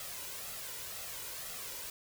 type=noise with flanger; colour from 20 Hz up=white; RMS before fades=-43 dBFS; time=0-1.9 s; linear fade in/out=2 ms; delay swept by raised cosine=1.5 to 2.08 ms; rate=2 Hz; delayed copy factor=+0.55; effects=none